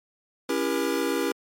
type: chord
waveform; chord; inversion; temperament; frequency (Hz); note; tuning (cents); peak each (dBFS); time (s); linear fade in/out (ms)
square; C# diminished seventh; none; just; 277.2 / 332.6 / 399.1 / 479; C#4 / E4 / G4 / Bb4; 0 / +16 / +31 / +47; -30; 0.49-1.32; 5
effects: MP3 64 kbps